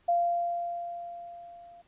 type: tone with level ramp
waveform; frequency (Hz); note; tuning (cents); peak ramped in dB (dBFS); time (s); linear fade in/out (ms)
sine; 692; F5; -16; -21 to -49; 0.08-1.82; 10
effects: pink hiss -66 dBFS RMS until 1.87 s + resampled to 8000 Hz